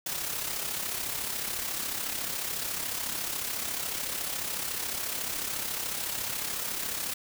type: noise with amplitude modulation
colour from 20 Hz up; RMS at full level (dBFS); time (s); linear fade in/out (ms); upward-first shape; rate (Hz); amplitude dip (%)
white; -31; 0.06-7.14; 5; sine; 34; 50
effects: none